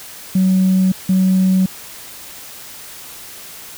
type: tone pair in turn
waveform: sine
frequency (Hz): 187.6 / 187.6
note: F#3 / F#3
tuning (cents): +24 / +24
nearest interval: unison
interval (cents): 0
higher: neither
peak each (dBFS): -9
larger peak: neither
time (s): 0.35-0.92 / 1.09-1.66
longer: neither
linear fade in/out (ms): 5
effects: tanh soft clip ceiling -7 dBFS + white hiss -35 dBFS RMS until 3.77 s